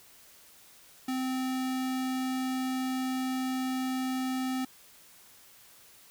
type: tone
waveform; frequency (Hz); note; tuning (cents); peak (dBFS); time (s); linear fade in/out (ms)
square; 259; C4; -17; -30; 1.08-4.65; 5
effects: white hiss -56 dBFS RMS until 6.1 s